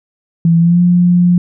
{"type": "tone with pitch glide", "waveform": "sine", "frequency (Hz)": [167, 176.62], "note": ["E3", "F3"], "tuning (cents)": [23, 20], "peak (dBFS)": -6, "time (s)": [0.45, 1.38], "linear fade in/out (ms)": 2, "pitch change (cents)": 97, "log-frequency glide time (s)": [0.59, 0.81], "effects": []}